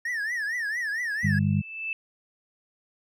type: tone with vibrato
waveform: triangle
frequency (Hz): 1805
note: A6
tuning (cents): +44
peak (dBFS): -25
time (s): 0.05-1.39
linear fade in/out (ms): 5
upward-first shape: triangle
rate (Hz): 4.4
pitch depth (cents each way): 190
type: tone with exponential growth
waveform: sine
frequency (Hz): 2637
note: E7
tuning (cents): 0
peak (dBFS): -26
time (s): 1.1-1.93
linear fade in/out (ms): 1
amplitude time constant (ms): 180
type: harmonic tone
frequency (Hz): 50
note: G1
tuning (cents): +35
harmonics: 2 / 3 / 4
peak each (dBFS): -25 / -25 / -25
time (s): 1.23-1.62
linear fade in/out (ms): 20
effects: none